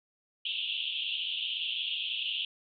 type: band-pass noise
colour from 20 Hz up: white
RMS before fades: -34 dBFS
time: 0.45-2.45 s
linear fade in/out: 5 ms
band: 2700 to 3500 Hz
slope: 96 dB/octave
effects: none